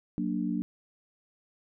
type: chord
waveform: sine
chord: Gb augmented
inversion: none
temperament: equal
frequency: 185 / 233.1 / 293.7 Hz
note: Gb3 / Bb3 / D4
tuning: 0 / 0 / 0 cents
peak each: -32 dBFS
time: 0.18-0.62 s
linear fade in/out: 0 ms
effects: none